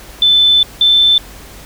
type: tone pair in turn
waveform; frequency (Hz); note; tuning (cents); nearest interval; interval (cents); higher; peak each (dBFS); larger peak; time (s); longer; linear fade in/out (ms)
sine; 3520 / 3536; A7 / A7; 0 / +8; unison; 8; second; -6; neither; 0.22-0.63 / 0.81-1.18; first; 2
effects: added 50 Hz sine -38 dBFS peak until 1.65 s + pink hiss -36 dBFS RMS until 1.65 s